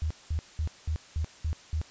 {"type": "tone bursts", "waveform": "sine", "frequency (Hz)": 78.2, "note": "D#2", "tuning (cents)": 9, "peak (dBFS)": -26, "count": 7, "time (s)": [0.02, 1.815], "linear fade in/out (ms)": 0, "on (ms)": 85, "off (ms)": 200, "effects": ["white hiss -52 dBFS RMS until 1.9 s", "resampled to 16000 Hz"]}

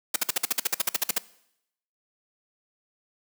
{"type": "noise bursts", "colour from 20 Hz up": "white", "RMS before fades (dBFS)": -23, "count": 15, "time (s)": [0.14, 1.183], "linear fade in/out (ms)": 5, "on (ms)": 21, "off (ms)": 52, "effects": ["noise-tail reverb RT60 0.8 s tail -20 dB re dry", "high-pass 200 Hz 12 dB/octave"]}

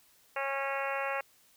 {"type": "harmonic tone", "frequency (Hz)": 274.2, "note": "C#4", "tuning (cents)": -19, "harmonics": [2, 3, 4, 5, 6, 7, 8, 9, 10], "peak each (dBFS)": [-36, -38, -39, -40, -41, -41, -42, -43, -43], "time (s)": [0.36, 1.21], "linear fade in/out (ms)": 5, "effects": ["white hiss -64 dBFS RMS until 1.56 s"]}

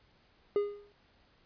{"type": "tone with exponential decay", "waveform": "triangle", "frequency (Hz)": 409.6, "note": "G#4", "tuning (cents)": -24, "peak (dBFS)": -21, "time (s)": [0.56, 0.92], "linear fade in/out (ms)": 1, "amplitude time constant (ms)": 77, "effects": ["pink hiss -66 dBFS RMS until 1.45 s", "resampled to 11025 Hz"]}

